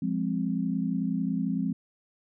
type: chord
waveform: sine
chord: F minor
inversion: none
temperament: equal with one note detuned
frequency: 174.61 / 205.6 / 261.6 Hz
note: F3 / Ab3 / C4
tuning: 0 / -17 / 0 cents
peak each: -30 dBFS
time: 0.02-1.73 s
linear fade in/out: 5 ms
effects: none